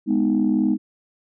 sine chord, G# minor, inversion none, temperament just, 207.7 / 249.2 / 311.5 Hz, G#3 / B3 / D#4, 0 / +16 / +2 cents, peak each -20 dBFS, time 0.06-0.78 s, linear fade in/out 50 ms, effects tanh soft clip ceiling -10 dBFS

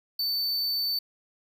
square tone, 4534 Hz, C#8, 38 cents sharp, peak -26 dBFS, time 0.19-0.99 s, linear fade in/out 5 ms, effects none

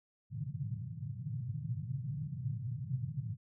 pink band-pass noise, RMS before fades -39 dBFS, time 0.3-3.37 s, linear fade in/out 50 ms, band 110 to 150 Hz, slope 48 dB/octave, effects none

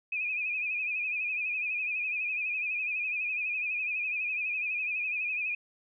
sine tone with vibrato, 2489 Hz, D#7, in tune, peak -29 dBFS, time 0.12-5.55 s, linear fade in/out 5 ms, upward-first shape sine, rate 12 Hz, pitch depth 66 cents each way, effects none

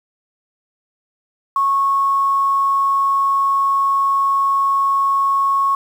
sine tone with quantisation, 1100 Hz, C#6, 14 cents flat, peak -13 dBFS, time 1.56-5.75 s, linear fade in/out 2 ms, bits 7, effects none

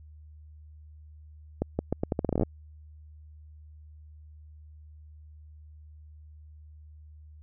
accelerating click train, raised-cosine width 2 ms, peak -13 dBFS, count 15, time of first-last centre 1.62-2.433 s, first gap 170 ms, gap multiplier 0.8, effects added 76 Hz sine -47 dBFS peak until 7.42 s

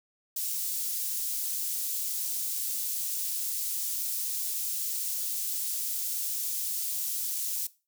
white high-pass noise, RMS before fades -32 dBFS, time 0.36-7.67 s, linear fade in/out 5 ms, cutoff 6100 Hz, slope 12 dB/octave, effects noise-tail reverb RT60 0.3 s tail -19 dB re dry

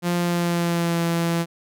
sawtooth tone with pitch glide, 174.61 to 168.66 Hz, F3 to E3, 0 to +40 cents, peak -16 dBFS, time 0.02-1.46 s, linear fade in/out 50 ms, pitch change -60 cents, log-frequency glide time 0.15-1.02 s, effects none

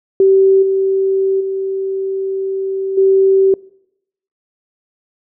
sine tone with level steps, 385.9 Hz, G4, 27 cents flat, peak -6 / -11 / -16 / -7 dBFS, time 0.2-3.54 s, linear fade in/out 2 ms, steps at 0.62 / 1.4 / 2.97 s, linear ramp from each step 10 ms, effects noise-tail reverb RT60 0.8 s tail -24 dB re dry

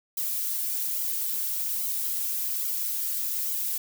violet noise with flanger, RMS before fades -29 dBFS, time 0.17-3.78 s, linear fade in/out 5 ms, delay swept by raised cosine 1.1 to 6.8 ms, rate 1.2 Hz, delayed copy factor -0.9, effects none

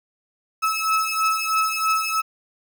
35% pulse beating tone pair, 1297 / 1300.1 Hz, E6 / E6, -28 / -24 cents, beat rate 3.1 Hz, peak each -21 dBFS, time 0.62-2.22 s, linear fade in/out 20 ms, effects none

